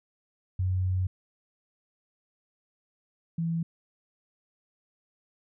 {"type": "tone pair in turn", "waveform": "sine", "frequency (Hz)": [92.5, 165.96], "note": ["F#2", "E3"], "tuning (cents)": [0, 12], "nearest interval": "minor seventh", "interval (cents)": 1012, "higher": "second", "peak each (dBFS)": [-24, -26], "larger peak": "first", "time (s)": [[0.59, 1.07], [3.38, 3.63]], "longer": "first", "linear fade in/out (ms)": 5, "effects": []}